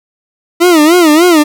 40% pulse tone with vibrato, 327.9 Hz, E4, 9 cents flat, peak -3 dBFS, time 0.6-1.44 s, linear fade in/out 20 ms, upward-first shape sine, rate 3.4 Hz, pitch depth 170 cents each way, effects none

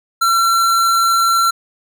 square tone, 1356 Hz, E6, 49 cents sharp, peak -12 dBFS, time 0.21-1.51 s, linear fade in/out 10 ms, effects none

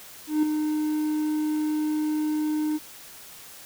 triangle tone with ADSR envelope, 305.6 Hz, D#4, 31 cents flat, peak -15 dBFS, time 0.27-2.79 s, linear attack 160 ms, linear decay 3 ms, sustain -6 dB, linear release 33 ms, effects white hiss -45 dBFS RMS until 3.65 s

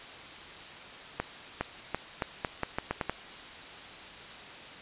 accelerating click train, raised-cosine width 0.5 ms, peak -14 dBFS, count 10, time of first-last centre 1.2-3.096 s, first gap 410 ms, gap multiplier 0.82, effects white hiss -45 dBFS RMS until 4.81 s + resampled to 8000 Hz

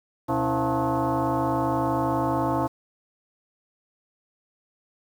sine tone with frequency modulation, 275.4 Hz, C#4, 11 cents flat, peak -21 dBFS, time 0.28-2.68 s, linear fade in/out 20 ms, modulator 201 Hz, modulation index 4.1, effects 8-bit

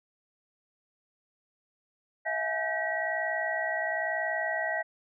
sine tone cluster, 648 / 709 / 837 / 1556 / 1917 Hz, E5 / F5 / G#5 / G6 / A#6, -30 / +26 / +13 / -13 / +48 cents, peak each -33 / -37 / -38 / -38 / -31 dBFS, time 2.25-4.83 s, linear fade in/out 20 ms, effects none

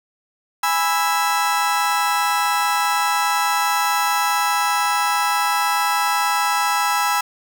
35% pulse chord, E major, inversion first, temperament just, 824.1 / 988.9 / 1318.5 Hz, G#5 / B5 / E6, -14 / +2 / 0 cents, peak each -20 dBFS, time 0.63-7.21 s, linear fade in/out 5 ms, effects none

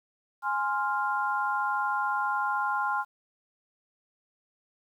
sine chord, F minor, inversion first, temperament equal, 830.6 / 1046.5 / 1396.9 Hz, Ab5 / C6 / F6, 0 / 0 / 0 cents, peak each -30 dBFS, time 0.42-3.05 s, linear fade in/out 50 ms, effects 10-bit

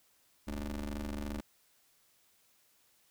25% pulse ring-modulated tone, 74.3 Hz, D2, 21 cents sharp, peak -30 dBFS, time 0.47-1.41 s, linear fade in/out 10 ms, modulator 137 Hz, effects white hiss -69 dBFS RMS until 3.1 s

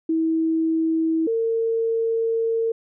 sine tone pair in turn, 323.3 / 454.5 Hz, E4 / A#4, -34 / -44 cents, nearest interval tritone, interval 590 cents, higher second, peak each -18 / -19 dBFS, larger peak first, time 0.09-1.27 / 1.27-2.72 s, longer second, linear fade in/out 5 ms, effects none

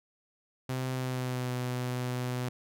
sawtooth tone with pitch glide, 129.2 to 125.09 Hz, C3 to B2, -21 to +23 cents, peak -27 dBFS, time 0.69-2.49 s, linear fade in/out 5 ms, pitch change -56 cents, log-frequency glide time 0.93-1.52 s, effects none

